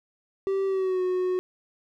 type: tone with pitch glide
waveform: triangle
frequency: 388.4 to 366.6 Hz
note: G4 to F#4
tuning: -16 to -16 cents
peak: -21 dBFS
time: 0.47-1.39 s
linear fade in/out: 0 ms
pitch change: -100 cents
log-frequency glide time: 0.66-1.02 s
effects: none